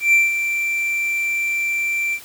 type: tone with ADSR envelope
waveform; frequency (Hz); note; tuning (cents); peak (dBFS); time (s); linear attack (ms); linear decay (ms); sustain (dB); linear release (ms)
triangle; 2349; D7; 0; -8; 0-2.2; 130; 180; -9; 68
effects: white hiss -41 dBFS RMS until 2.24 s